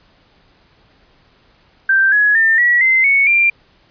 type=tone with pitch steps; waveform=sine; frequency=1568 / 1680.5 / 1801.2 / 1930.4 / 2069 / 2217 / 2377 Hz; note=G6 / G#6 / A6 / B6 / C7 / C#7 / D7; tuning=0 / +20 / +40 / -40 / -20 / 0 / +20 cents; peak=-9 dBFS; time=1.89-3.5 s; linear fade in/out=5 ms; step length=230 ms; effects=pink hiss -53 dBFS RMS until 3.9 s + resampled to 11025 Hz